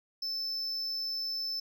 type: tone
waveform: triangle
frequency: 5274 Hz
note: E8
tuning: in tune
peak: -31 dBFS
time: 0.22-1.6 s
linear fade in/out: 5 ms
effects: none